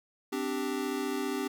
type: chord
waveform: square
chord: C suspended second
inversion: none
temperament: equal with one note detuned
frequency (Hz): 258.8 / 293.7 / 392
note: C4 / D4 / G4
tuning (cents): -19 / 0 / 0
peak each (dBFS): -36 / -36 / -35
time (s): 0.32-1.48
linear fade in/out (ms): 10
effects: none